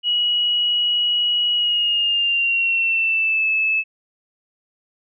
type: tone with pitch glide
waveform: sine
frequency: 2912 to 2609 Hz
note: F#7 to E7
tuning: -28 to -18 cents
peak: -16 dBFS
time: 0.03-3.84 s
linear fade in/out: 50 ms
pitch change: -190 cents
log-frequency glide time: 1.55-3.48 s
effects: none